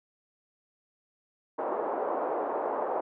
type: band-pass noise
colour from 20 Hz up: pink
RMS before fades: -31 dBFS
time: 1.58-3.01 s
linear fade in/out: 10 ms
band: 400 to 980 Hz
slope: 24 dB/octave
effects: none